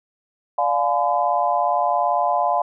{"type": "chord", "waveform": "sine", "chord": "D diminished seventh", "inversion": "none", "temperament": "just", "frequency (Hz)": [587.3, 704.8, 845.8, 1014.9], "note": ["D5", "F5", "Ab5", "Cb6"], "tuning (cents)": [0, 16, 31, 47], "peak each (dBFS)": [-25, -20, -23, -23], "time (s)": [0.58, 2.62], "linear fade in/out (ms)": 5, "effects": []}